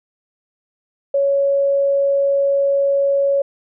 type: tone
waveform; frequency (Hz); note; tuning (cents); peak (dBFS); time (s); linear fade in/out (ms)
sine; 557; C#5; +8; -13; 1.14-3.42; 5
effects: none